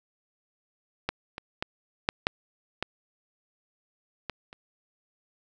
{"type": "clicks", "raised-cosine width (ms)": 0.3, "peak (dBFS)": [-11, -20, -13, -6, -6, -12, -16, -28], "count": 8, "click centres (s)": [1.09, 1.381, 1.625, 2.089, 2.269, 2.826, 4.297, 4.529], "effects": []}